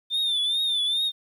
sine tone with vibrato, 3577 Hz, A7, 28 cents sharp, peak -19 dBFS, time 0.1-1.12 s, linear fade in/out 50 ms, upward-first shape triangle, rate 2.4 Hz, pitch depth 93 cents each way, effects tanh soft clip ceiling -21 dBFS + 10-bit

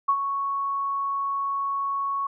sine tone with ADSR envelope, 1108.7 Hz, C#6, in tune, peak -16 dBFS, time 0.08-2.27 s, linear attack 11 ms, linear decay 67 ms, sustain -8 dB, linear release 5 ms, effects none

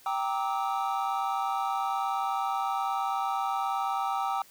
triangle chord, E half-diminished seventh, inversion first, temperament equal with one note detuned, 784 / 932.3 / 1174.7 / 1293.6 Hz, G5 / Bb5 / D6 / E6, 0 / 0 / 0 / -33 cents, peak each -28 / -33 / -33 / -32 dBFS, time 0.06-4.42 s, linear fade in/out 2 ms, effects white hiss -56 dBFS RMS until 4.5 s

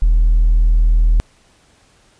sine tone with hard clipping, 40.03 Hz, D#1, 50 cents sharp, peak -9 dBFS, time 0.02-1.2 s, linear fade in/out 0 ms, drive 1 dB, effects pink hiss -53 dBFS RMS until 2.19 s + resampled to 22050 Hz

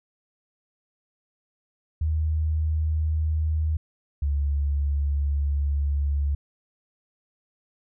sine tone pair in turn, 78.1 / 71.24 Hz, D#2 / C#2, +7 / +48 cents, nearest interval major second, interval 159 cents, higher first, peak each -21 dBFS, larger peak neither, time 2.01-3.77 / 4.22-6.35 s, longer second, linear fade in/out 5 ms, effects none

